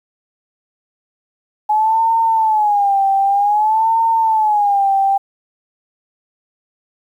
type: tone with vibrato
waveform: sine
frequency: 843 Hz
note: G#5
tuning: 26 cents sharp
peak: -11 dBFS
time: 1.69-5.18 s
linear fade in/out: 10 ms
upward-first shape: sine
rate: 0.53 Hz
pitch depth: 130 cents each way
effects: 8-bit